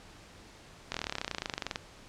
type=slowing click train; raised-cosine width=0.2 ms; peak=-15 dBFS; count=26; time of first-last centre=0.92-1.759 s; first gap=23 ms; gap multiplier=1.03; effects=pink hiss -53 dBFS RMS until 2.08 s + low-pass 7000 Hz 12 dB/octave